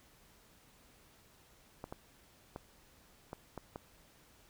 clicks, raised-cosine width 1 ms, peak -28 dBFS, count 6, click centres 1.841 / 1.925 / 2.561 / 3.331 / 3.577 / 3.759 s, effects pink hiss -64 dBFS RMS until 4.49 s

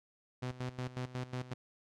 sawtooth tone with tremolo, 126.3 Hz, B2, 39 cents sharp, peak -32 dBFS, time 0.42-1.54 s, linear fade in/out 10 ms, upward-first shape square, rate 5.5 Hz, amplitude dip 80%, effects low-pass 6000 Hz 12 dB/octave

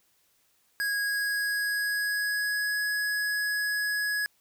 square tone with pitch glide, 1649 to 1676.9 Hz, G#6 to G#6, -13 to +16 cents, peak -27 dBFS, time 0.8-4.26 s, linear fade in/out 0 ms, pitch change +29 cents, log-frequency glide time 0.94-2.85 s, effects white hiss -68 dBFS RMS until 4.4 s

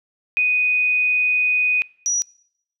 sine tone pair in turn, 2489 / 5825 Hz, D#7 / F#8, 0 / -28 cents, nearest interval octave + minor third, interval 1472 cents, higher second, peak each -15 / -17 dBFS, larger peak first, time 0.37-1.82 / 2.06-2.22 s, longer first, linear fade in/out 0 ms, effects noise-tail reverb RT60 0.7 s tail -23 dB re dry

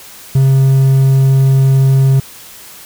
triangle tone, 134.4 Hz, C3, 47 cents sharp, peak -4 dBFS, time 0.35-2.2 s, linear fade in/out 5 ms, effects white hiss -35 dBFS RMS until 2.85 s

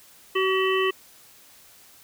harmonic tone with a mistuned harmonic, 378.8 Hz, F#4, 41 cents sharp, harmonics 1 / 3 / 5 / 7 / 8, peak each -22 / -27 / -29 / -30 / -31 dBFS, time 0.35-0.91 s, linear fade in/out 10 ms, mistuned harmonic 5, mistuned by +24 cents, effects white hiss -52 dBFS RMS until 2.03 s

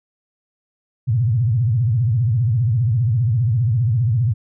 sine tone with vibrato, 116.54 Hz, A#2, in tune, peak -14 dBFS, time 1.07-4.34 s, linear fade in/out 20 ms, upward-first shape sine, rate 15 Hz, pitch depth 230 cents each way, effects none

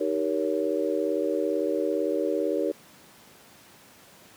sine chord, Eb dominant seventh, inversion none, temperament just, 311.1 / 388.9 / 466.7 / 560 Hz, Eb4 / G4 / Bb4 / Db5, 0 / -14 / +2 / +18 cents, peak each -29 dBFS, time 0-2.72 s, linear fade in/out 10 ms, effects pink hiss -52 dBFS RMS until 4.36 s + high-pass 150 Hz 12 dB/octave

